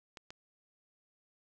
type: clicks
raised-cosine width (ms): 0.2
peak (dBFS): -29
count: 2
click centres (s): 0.172 / 0.305
effects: none